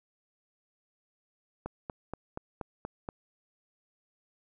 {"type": "click train", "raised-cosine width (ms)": 1, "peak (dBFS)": -22, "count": 7, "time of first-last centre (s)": [1.66, 3.089], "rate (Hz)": 4.2, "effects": []}